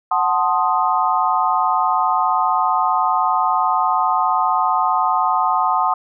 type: chord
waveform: sine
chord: F# diminished seventh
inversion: none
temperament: equal with one note detuned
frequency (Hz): 740 / 880 / 1049.5 / 1244.5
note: F#5 / A5 / C6 / Eb6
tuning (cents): 0 / 0 / +5 / 0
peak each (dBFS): -20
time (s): 0.11-5.94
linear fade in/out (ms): 5
effects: none